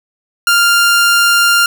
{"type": "tone", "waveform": "sawtooth", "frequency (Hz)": 1396.9, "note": "F6", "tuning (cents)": 0, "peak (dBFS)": -4, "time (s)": [0.47, 1.66], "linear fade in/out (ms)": 2, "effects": []}